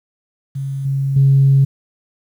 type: tone with level steps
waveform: sine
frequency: 136.8 Hz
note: C#3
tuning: 23 cents flat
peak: -20 / -15 / -7 dBFS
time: 0.55-1.65 s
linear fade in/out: 10 ms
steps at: 0.85 / 1.16 s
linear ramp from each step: 5 ms
effects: tanh soft clip ceiling -3 dBFS + 8-bit